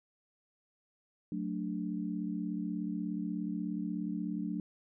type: chord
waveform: sine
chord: D major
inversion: first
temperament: just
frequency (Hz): 183.54 / 220.2 / 293.7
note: F#3 / A3 / D4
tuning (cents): -14 / +2 / 0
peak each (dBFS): -37 / -38 / -38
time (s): 1.32-4.6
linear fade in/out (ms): 2
effects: none